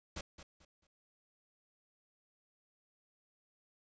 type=noise with echo; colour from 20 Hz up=pink; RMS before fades=-42 dBFS; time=0.16-0.21 s; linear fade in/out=5 ms; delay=220 ms; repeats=3; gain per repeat=-11 dB; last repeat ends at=0.87 s; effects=resampled to 16000 Hz